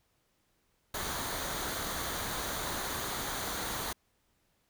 pink noise with comb filter, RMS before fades -36 dBFS, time 0.94-3.93 s, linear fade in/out 5 ms, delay 0.38 ms, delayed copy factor -0.5, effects pink hiss -74 dBFS RMS until 4.69 s

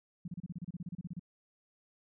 sine tone bursts, 174.61 Hz, F3, in tune, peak -37 dBFS, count 16, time 0.25-1.195 s, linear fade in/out 5 ms, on 30 ms, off 31 ms, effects none

